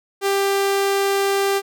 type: tone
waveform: sawtooth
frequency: 395.1 Hz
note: G4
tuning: 14 cents sharp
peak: -13 dBFS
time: 0.21-1.62 s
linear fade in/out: 50 ms
effects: none